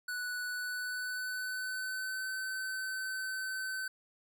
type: tone with pitch glide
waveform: square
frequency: 1480 to 1527.8 Hz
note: F#6 to G6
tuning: 0 to -45 cents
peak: -36 dBFS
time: 0.08-3.88 s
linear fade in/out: 5 ms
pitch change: +55 cents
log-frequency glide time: 0.44-2.33 s
effects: none